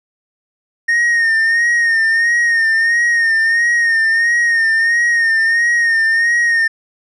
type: tone with vibrato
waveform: triangle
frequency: 1845 Hz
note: A#6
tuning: 18 cents flat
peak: -9 dBFS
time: 0.88-6.68 s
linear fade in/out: 10 ms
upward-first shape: sine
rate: 1.5 Hz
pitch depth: 47 cents each way
effects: resampled to 22050 Hz